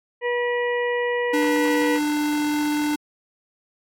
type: harmonic tone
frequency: 484.5 Hz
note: B4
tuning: 33 cents flat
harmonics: 1 / 2 / 4 / 5 / 6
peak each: -22 / -30 / -27 / -38 / -40 dBFS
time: 0.21-2 s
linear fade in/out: 50 ms
type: tone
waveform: square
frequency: 297.4 Hz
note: D4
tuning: 22 cents sharp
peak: -21 dBFS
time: 1.33-2.96 s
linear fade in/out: 10 ms
effects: AAC 64 kbps